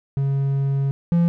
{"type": "tone pair in turn", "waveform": "triangle", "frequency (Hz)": [137.8, 170.78], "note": ["C#3", "F3"], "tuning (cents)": [-10, -38], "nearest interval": "major third", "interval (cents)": 372, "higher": "second", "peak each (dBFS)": [-16, -12], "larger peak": "second", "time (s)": [[0.17, 0.91], [1.12, 1.28]], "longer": "first", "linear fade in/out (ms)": 0, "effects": []}